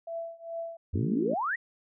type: tone with tremolo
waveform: sine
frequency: 667 Hz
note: E5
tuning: 20 cents sharp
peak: -31 dBFS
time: 0.07-0.77 s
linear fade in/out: 5 ms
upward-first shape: triangle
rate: 2.4 Hz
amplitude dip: 95%
type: exponential sweep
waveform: sine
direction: up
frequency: 78.9 to 2000 Hz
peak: -27 dBFS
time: 0.93-1.56 s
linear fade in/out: 10 ms
type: harmonic tone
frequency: 55.9 Hz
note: A1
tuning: 28 cents sharp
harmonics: 3 / 4 / 5 / 6 / 7 / 8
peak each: -39 / -33 / -35 / -37 / -39 / -44 dBFS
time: 0.94-1.35 s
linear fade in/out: 10 ms
effects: none